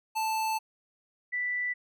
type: tone pair in turn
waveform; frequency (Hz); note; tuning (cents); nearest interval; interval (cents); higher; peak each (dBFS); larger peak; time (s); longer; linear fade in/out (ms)
square / sine; 880 / 1975.5; A5 / B6; 0 / 0; octave + major second; 1400; second; -28; neither; 0.15-0.59 / 1.32-1.74; first; 20
effects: none